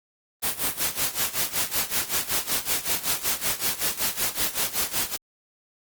white noise with tremolo, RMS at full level -23 dBFS, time 0.42-5.17 s, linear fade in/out 20 ms, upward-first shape sine, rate 5.3 Hz, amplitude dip 85%, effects Opus 32 kbps

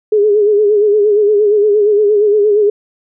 sine tone with vibrato, 416.9 Hz, G#4, 7 cents sharp, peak -7 dBFS, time 0.12-2.7 s, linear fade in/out 5 ms, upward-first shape sine, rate 8.6 Hz, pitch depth 60 cents each way, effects none

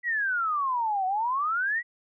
sine exponential two-way sweep, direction down then up, 1975.5 to 735 to 1975.5 Hz, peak -24 dBFS, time 0.03-1.83 s, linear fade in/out 50 ms, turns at 1.06 s, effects none

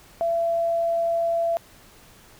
sine tone, 673 Hz, E5, 36 cents sharp, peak -20 dBFS, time 0.21-1.57 s, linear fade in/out 0 ms, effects pink hiss -51 dBFS RMS until 2.39 s

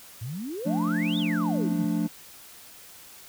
sine exponential two-way sweep, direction up then down, 103.83 to 3737 to 138.8 Hz, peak -31 dBFS, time 0.21-1.85 s, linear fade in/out 10 ms, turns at 1.18 s
triangle chord, D minor, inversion first, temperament equal, 174.61 / 220 / 293.7 Hz, F3 / A3 / D4, 0 / 0 / 0 cents, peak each -26 dBFS, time 0.65-2.08 s, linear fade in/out 20 ms
effects white hiss -48 dBFS RMS until 3.28 s

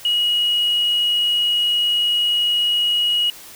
sine tone, 2900 Hz, F#7, 35 cents flat, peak -14 dBFS, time 0.05-3.3 s, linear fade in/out 2 ms, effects tanh soft clip ceiling -12 dBFS + white hiss -40 dBFS RMS until 3.55 s

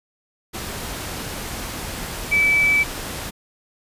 sine tone in noise, 2305 Hz, D7, 33 cents flat, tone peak -14 dBFS, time 2.31-2.84 s, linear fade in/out 20 ms, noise pink, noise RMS -30 dBFS, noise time 0.53-3.31 s, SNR +13 dB, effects resampled to 32000 Hz

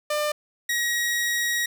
sawtooth tone pair in turn, 598 / 1898.5 Hz, D5 / A#6, +31 / +31 cents, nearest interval octave + minor sixth, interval 2000 cents, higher second, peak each -19 dBFS, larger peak neither, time 0.1-0.32 / 0.69-1.66 s, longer second, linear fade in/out 5 ms, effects none

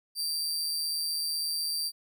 sawtooth tone with amplitude modulation, 4698 Hz, D8, in tune, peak -24 dBFS, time 0.15-1.92 s, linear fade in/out 50 ms, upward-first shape sine, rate 156 Hz, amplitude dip 50%, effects none

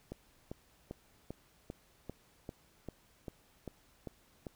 click train, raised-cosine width 2 ms, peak -28 dBFS, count 12, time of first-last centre 0.12-4.468 s, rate 2.53 Hz, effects pink hiss -67 dBFS RMS until 4.55 s

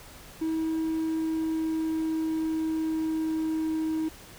triangle tone with pitch glide, 320.7 to 316.7 Hz, E4 to D#4, -48 to +31 cents, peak -23 dBFS, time 0.41-4.09 s, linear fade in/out 10 ms, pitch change -21 cents, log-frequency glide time 0.85-3.92 s, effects tanh soft clip ceiling -19 dBFS + pink hiss -48 dBFS RMS until 4.38 s

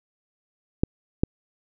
clicks, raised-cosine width 3 ms, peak -6 dBFS, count 2, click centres 0.835 / 1.235 s, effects none

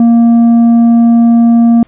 sine tone with tanh clipping, 233.1 Hz, A#3, in tune, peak -4 dBFS, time 0-1.83 s, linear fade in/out 2 ms, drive 5 dB, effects pink hiss -48 dBFS RMS until 1.87 s + resampled to 8000 Hz

